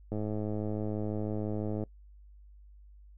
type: click train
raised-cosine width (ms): 2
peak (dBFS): -22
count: 183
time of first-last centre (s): 0.12-1.837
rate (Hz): 106
effects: noise-tail reverb RT60 0.1 s tail -23 dB re dry + added 50 Hz sine -51 dBFS peak until 3.17 s